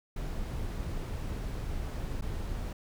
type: noise with dropouts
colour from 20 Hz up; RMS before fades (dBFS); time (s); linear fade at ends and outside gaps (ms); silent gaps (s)
brown; -35; 0.16-2.73; 5; 2.211-2.221
effects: none